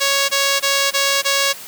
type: tone bursts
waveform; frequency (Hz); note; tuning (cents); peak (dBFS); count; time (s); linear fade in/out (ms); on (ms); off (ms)
5% pulse; 554.4; C#5; 0; -3; 5; 0-1.534; 20; 290; 21
effects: white hiss -35 dBFS RMS until 1.67 s + high-pass 150 Hz 12 dB/octave

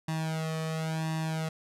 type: tone with flanger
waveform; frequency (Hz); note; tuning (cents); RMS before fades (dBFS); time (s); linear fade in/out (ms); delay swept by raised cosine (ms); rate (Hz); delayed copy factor
sawtooth; 159.5; D#3; +43; -32; 0.08-1.49; 5; 1.1 to 1.66; 0.95; +1
effects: low-pass 11000 Hz 12 dB/octave

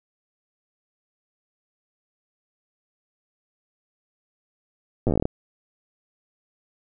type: slowing click train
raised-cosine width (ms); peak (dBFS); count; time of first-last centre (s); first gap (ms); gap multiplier
2; -9; 12; 5.07-5.254; 8; 1.14
effects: none

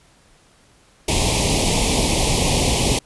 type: band-stop noise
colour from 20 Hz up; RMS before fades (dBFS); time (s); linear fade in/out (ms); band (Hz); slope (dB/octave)
pink; -18; 1.08-2.99; 5; 970 to 2200; 48
effects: pink hiss -54 dBFS RMS until 3.05 s + resampled to 24000 Hz

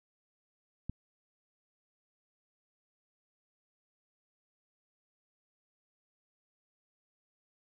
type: click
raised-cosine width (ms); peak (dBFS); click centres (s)
5; -24; 0.896
effects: none

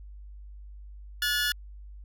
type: tone pair together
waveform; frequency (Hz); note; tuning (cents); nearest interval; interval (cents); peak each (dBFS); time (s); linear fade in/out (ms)
20% pulse; 1448 / 1722; F#6 / A6; -38 / -38; minor third; 300; -23 / -23; 1.22-1.52; 2
effects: added 50 Hz sine -42 dBFS peak until 2.04 s

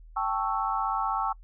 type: chord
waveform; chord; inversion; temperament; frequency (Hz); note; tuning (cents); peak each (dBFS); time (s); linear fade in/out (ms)
sine; A dominant seventh; third; equal; 784 / 880 / 1108.7 / 1318.5; G5 / A5 / C#6 / E6; 0 / 0 / 0 / 0; -31; 0.16-1.33; 10
effects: noise-tail reverb RT60 0.1 s tail -25 dB re dry + added 40 Hz sine -46 dBFS peak until 1.43 s

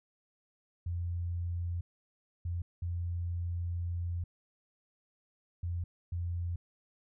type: tone bursts at uneven times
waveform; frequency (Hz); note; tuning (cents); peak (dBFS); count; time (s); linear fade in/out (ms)
sine; 86.7; F2; -12; -32; 5; 0.86-1.81 / 2.45-2.62 / 2.82-4.24 / 5.63-5.84 / 6.12-6.56; 5
effects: none

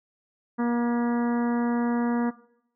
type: harmonic tone with a mistuned harmonic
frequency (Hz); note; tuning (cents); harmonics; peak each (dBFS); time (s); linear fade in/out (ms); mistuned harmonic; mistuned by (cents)
238; A#3; +36; 1 / 2 / 3 / 4 / 5 / 6 / 7 / 8; -23 / -33 / -37 / -34 / -37 / -41 / -41 / -46; 0.58-2.31; 20; 8; +31
effects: noise-tail reverb RT60 0.7 s tail -18 dB re dry

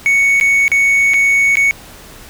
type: tone with dropouts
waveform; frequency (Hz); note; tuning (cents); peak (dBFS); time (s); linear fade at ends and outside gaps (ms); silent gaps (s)
triangle; 2223; C#7; +4; -7; 0.06-1.71; 0; 0.4-0.411 / 0.68-0.717 / 1.136-1.141 / 1.555-1.57
effects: pink hiss -37 dBFS RMS until 2.29 s

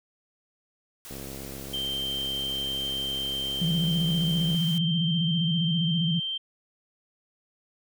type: noise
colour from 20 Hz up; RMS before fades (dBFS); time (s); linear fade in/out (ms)
white; -43; 1.05-4.78; 0
type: click train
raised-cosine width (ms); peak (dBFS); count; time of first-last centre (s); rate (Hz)
2; -27; 234; 1.11-4.547; 67.8
type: tone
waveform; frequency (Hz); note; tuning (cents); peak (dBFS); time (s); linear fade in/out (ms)
sine; 3138; G7; +1; -28; 1.73-6.38; 10
type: tone with vibrato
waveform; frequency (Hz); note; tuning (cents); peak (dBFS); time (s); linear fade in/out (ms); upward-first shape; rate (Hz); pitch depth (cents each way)
sine; 165.4; E3; +6; -23; 3.61-6.2; 10; square; 15; 92
effects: none

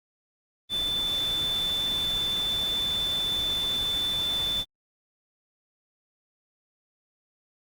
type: tone in noise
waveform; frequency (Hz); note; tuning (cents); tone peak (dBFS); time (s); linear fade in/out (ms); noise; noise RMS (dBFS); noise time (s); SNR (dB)
sine; 3520; A7; 0; -25; 0.69-4.65; 50; pink; -38; 0.69-4.65; +10
effects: Opus 24 kbps

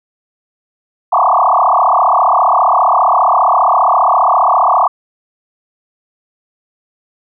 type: tone with frequency modulation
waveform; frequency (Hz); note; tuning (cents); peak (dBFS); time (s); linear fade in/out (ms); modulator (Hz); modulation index
sine; 932.3; A#5; 0; -7; 1.12-4.88; 10; 34.9; 7.1
effects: none

